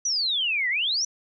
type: exponential two-way sweep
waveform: sine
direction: down then up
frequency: 6060 to 1891 to 6060 Hz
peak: -22 dBFS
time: 0.05-1.05 s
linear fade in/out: 5 ms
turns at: 0.69 s
effects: none